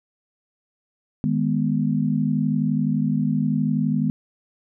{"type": "chord", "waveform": "sine", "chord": "G# minor", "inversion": "second", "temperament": "equal", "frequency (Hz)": [155.56, 207.7, 246.9], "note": ["D#3", "G#3", "B3"], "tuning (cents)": [0, 0, 0], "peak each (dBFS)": -23, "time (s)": [1.24, 4.1], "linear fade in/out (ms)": 0, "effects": []}